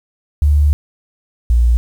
sine tone pair in turn, 73.42 / 59.02 Hz, D2 / A#1, 0 / +22 cents, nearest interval major third, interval 378 cents, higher first, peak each -8 dBFS, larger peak neither, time 0.42-0.73 / 1.5-1.77 s, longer first, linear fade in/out 0 ms, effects 7-bit

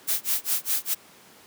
blue noise with tremolo, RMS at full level -23 dBFS, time 0.07-0.95 s, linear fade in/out 20 ms, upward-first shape sine, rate 4.9 Hz, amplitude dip 100%, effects pink hiss -51 dBFS RMS until 1.46 s + high-pass 200 Hz 12 dB/octave

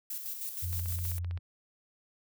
violet noise with tremolo, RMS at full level -37 dBFS, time 0.1-1.19 s, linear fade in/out 5 ms, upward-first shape square, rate 6.4 Hz, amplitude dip 45%
sine tone, 87.31 Hz, F2, in tune, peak -32 dBFS, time 0.62-1.39 s, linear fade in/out 20 ms
click train, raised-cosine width 0.3 ms, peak -32 dBFS, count 11, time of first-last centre 0.73-1.375 s, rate 15.5 Hz
effects none

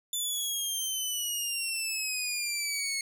15% pulse exponential sweep, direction down, 3520 to 2178 Hz, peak -23 dBFS, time 0.13-3.01 s, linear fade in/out 2 ms, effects none

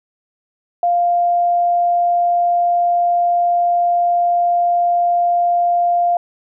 sine tone, 698.5 Hz, F5, in tune, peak -12 dBFS, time 0.83-6.17 s, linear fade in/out 2 ms, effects none

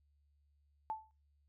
sine tone with exponential decay, 875 Hz, A5, 10 cents flat, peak -33 dBFS, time 0.9-1.11 s, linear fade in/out 0 ms, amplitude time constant 44 ms, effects noise-tail reverb RT60 0.3 s tail -24 dB re dry + added 72 Hz sine -70 dBFS peak until 1.48 s

